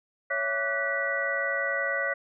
sine tone cluster, 556 / 666 / 1160 / 1487 / 1951 Hz, C#5 / E5 / D6 / F#6 / B6, +5 / +18 / -22 / +8 / -22 cents, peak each -32 / -36 / -37 / -31 / -29 dBFS, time 0.3-2.14 s, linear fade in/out 10 ms, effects none

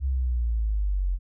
sine exponential sweep, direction down, 68.7 to 44 Hz, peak -22 dBFS, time 0-1.19 s, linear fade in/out 50 ms, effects none

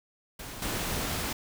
pink noise with level steps, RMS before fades -41 / -32 dBFS, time 0.39-1.33 s, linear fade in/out 5 ms, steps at 0.62 s, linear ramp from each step 2 ms, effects none

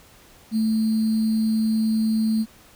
sine tone with sample-and-hold, 220.2 Hz, A3, 2 cents sharp, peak -18 dBFS, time 0.51-2.46 s, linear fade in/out 50 ms, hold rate 4410 Hz, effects pink hiss -51 dBFS RMS until 2.75 s

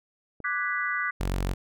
click, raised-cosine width 2 ms, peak -28 dBFS, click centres 0.403 s
sine chord, G# half-diminished seventh, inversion second, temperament equal, 1174.7 / 1480 / 1661.2 / 1975.5 Hz, D6 / F#6 / G#6 / B6, 0 / 0 / 0 / 0 cents, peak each -32 / -30 / -35 / -30 dBFS, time 0.44-1.11 s, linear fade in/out 10 ms
sawtooth tone, 46.25 Hz, F#1, in tune, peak -22 dBFS, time 1.2-1.54 s, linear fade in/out 10 ms
effects none

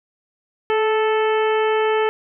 harmonic tone with a mistuned harmonic, 438.3 Hz, A4, 7 cents flat, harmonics 1 / 2 / 3 / 4 / 5 / 6 / 7, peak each -17 / -23 / -27 / -29 / -31 / -33 / -34 dBFS, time 0.7-2.09 s, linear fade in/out 0 ms, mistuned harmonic 1, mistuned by -21 cents, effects none

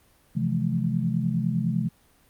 sine chord, F major seventh, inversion second, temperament equal with one note detuned, 130.81 / 164.81 / 174.61 / 214.9 Hz, C3 / E3 / F3 / A3, 0 / 0 / 0 / -41 cents, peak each -28 dBFS, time 0.35-1.89 s, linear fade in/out 20 ms, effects pink hiss -60 dBFS RMS until 2.29 s + Opus 32 kbps

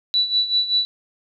sine tone with tremolo, 3951 Hz, B7, in tune, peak -14 dBFS, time 0.14-0.85 s, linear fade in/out 0 ms, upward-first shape sine, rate 5.2 Hz, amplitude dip 75%, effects none

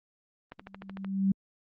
click train, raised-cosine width 0.3 ms, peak -23 dBFS, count 8, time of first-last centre 0.52-1.046 s, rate 13.3 Hz
sine tone with exponential growth, 194 Hz, G3, 18 cents flat, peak -20 dBFS, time 0.58-1.32 s, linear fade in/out 5 ms, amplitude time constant 160 ms
effects low-pass 2000 Hz 12 dB/octave + Opus 24 kbps

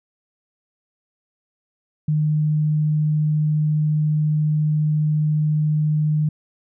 sine tone, 152.4 Hz, D#3, 36 cents flat, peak -16 dBFS, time 2.08-6.29 s, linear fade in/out 5 ms, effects none

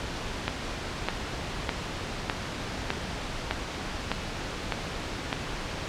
click train, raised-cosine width 0.3 ms, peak -9 dBFS, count 9, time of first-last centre 0.48-5.328 s, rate 1.65 Hz, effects pink hiss -34 dBFS RMS until 5.88 s + low-pass 5000 Hz 12 dB/octave

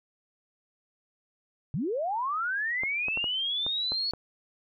sine linear sweep, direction up, 118.8 to 4435 Hz, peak -27 dBFS, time 1.74-4.11 s, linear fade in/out 0 ms
clicks, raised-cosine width 1 ms, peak -23 dBFS, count 7, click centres 2.835 / 3.084 / 3.174 / 3.242 / 3.665 / 3.92 / 4.136 s
effects none

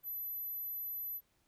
sine tone, 12010 Hz, F#9, 25 cents sharp, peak -38 dBFS, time 0.03-1.21 s, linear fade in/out 50 ms, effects pink hiss -75 dBFS RMS until 1.47 s

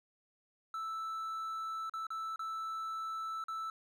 triangle tone with dropouts, 1318.5 Hz, E6, in tune, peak -35 dBFS, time 0.74-3.7 s, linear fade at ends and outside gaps 2 ms, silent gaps 1.896-1.937 / 2.068-2.104 / 2.36-2.393 / 3.44-3.483 s, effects none

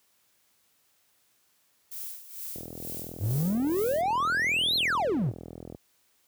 violet noise with tremolo, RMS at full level -37 dBFS, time 1.91-4.02 s, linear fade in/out 10 ms, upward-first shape sine, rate 2.2 Hz, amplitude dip 75%
click train, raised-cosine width 2 ms, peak -27 dBFS, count 133, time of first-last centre 2.56-5.748 s, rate 41.4 Hz
triangle exponential two-way sweep, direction up then down, 91.8 to 4277 to 91.8 Hz, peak -22 dBFS, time 3.19-5.33 s, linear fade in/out 50 ms, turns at 4.76 s
effects white hiss -68 dBFS RMS until 6.27 s + high-pass 60 Hz 12 dB/octave

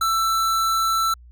square tone, 1331 Hz, E6, 16 cents sharp, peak -19 dBFS, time 0.01-1.14 s, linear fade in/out 5 ms, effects added 60 Hz sine -43 dBFS peak until 1.31 s

